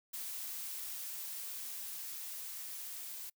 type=noise with level ramp; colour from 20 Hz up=blue; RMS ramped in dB=-42 to -45 dBFS; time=0.13-3.3 s; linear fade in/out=10 ms; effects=noise-tail reverb RT60 0.1 s tail -26 dB re dry